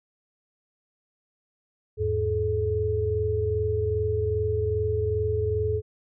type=tone cluster; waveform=sine; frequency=81.3 / 103.8 / 428.7 Hz; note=E2 / G#2 / A4; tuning=-23 / 0 / -45 cents; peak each=-29 / -28 / -25 dBFS; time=1.97-5.82 s; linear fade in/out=50 ms; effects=none